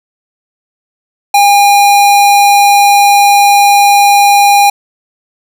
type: tone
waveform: square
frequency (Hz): 810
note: G#5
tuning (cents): -43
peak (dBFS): -4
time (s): 1.34-4.7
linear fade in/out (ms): 5
effects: none